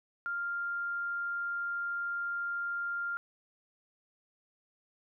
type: tone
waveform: sine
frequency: 1396.9 Hz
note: F6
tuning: in tune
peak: -32 dBFS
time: 0.26-3.17 s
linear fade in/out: 0 ms
effects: none